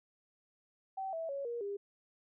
sine tone with pitch steps, 769 / 654.2 / 556.5 / 473.4 / 402.7 Hz, G5 / E5 / C#5 / A#4 / G4, -33 / -13 / +7 / +27 / +47 cents, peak -36 dBFS, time 0.97-1.77 s, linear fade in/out 10 ms, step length 160 ms, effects none

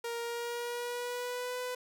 sawtooth tone with pitch glide, 468.4 to 499.1 Hz, A#4 to B4, +8 to +18 cents, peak -31 dBFS, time 0.04-1.75 s, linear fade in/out 5 ms, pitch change +110 cents, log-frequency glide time 0.2-1.58 s, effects none

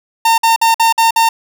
45% pulse tone bursts, 910 Hz, A#5, 42 cents flat, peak -8 dBFS, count 6, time 0.25-1.29 s, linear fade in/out 5 ms, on 130 ms, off 52 ms, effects none

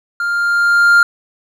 triangle tone with level ramp, 1400 Hz, F6, 4 cents sharp, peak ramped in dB -14 to -3 dBFS, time 0.2-1.03 s, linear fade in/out 2 ms, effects none

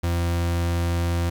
40% pulse tone, 85.7 Hz, F2, 32 cents flat, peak -20 dBFS, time 0.03-1.3 s, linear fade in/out 10 ms, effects 9-bit

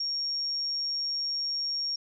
sine tone, 5550 Hz, F8, 12 cents flat, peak -28 dBFS, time 0-1.96 s, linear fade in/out 5 ms, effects none

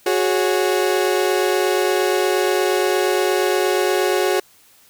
35% pulse chord, F# suspended second, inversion none, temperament equal with one note detuned, 366.8 / 415.3 / 554.4 Hz, F#4 / G#4 / C#5, -15 / 0 / 0 cents, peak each -17 / -19 / -22 dBFS, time 0.06-4.4 s, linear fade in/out 5 ms, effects white hiss -52 dBFS RMS until 4.89 s

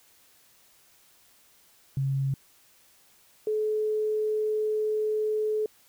sine tone pair in turn, 136 / 429.4 Hz, C#3 / A4, -33 / -42 cents, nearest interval octave + minor sixth, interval 1991 cents, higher second, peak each -24 dBFS, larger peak neither, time 1.97-2.34 / 3.47-5.66 s, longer second, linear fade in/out 2 ms, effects white hiss -60 dBFS RMS until 5.88 s

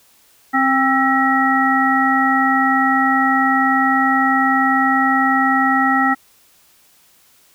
harmonic tone with a mistuned harmonic, 265 Hz, C4, 22 cents sharp, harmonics 1 / 3 / 5 / 7, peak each -18 / -18 / -18 / -18 dBFS, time 0.53-6.15 s, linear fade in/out 20 ms, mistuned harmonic 7, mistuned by +47 cents, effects white hiss -53 dBFS RMS until 7.54 s

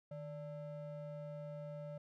triangle ring-modulated tone, 368.6 Hz, F#4, 7 cents flat, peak -39 dBFS, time 0.11-1.98 s, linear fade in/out 5 ms, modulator 215 Hz, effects none

